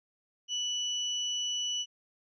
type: tone pair together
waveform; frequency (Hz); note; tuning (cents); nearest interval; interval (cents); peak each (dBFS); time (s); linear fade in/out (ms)
sine; 2960 / 5920; F#7 / F#8; 0 / 0; octave; 1200; -31 / -37; 0.48-1.86; 50
effects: none